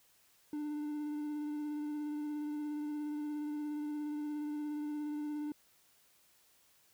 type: tone with vibrato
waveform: triangle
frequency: 297.7 Hz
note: D4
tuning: 24 cents sharp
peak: -34 dBFS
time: 0.53-5.52 s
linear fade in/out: 2 ms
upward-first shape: sine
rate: 17 Hz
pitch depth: 17 cents each way
effects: white hiss -68 dBFS RMS until 6.93 s